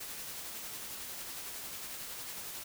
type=noise with tremolo; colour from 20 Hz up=white; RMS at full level=-42 dBFS; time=0-2.64 s; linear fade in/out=10 ms; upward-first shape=sine; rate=11 Hz; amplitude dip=25%; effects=none